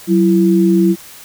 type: tone pair together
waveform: sine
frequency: 188 / 335 Hz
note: F#3 / E4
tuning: +28 / +28 cents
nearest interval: minor seventh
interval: 1000 cents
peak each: -11 dBFS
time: 0.07-0.96 s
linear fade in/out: 50 ms
effects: white hiss -37 dBFS RMS until 1.24 s